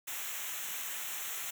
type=noise with comb filter; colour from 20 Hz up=white; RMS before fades=-39 dBFS; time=0.07-1.51 s; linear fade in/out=10 ms; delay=0.21 ms; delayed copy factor=-0.8; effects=none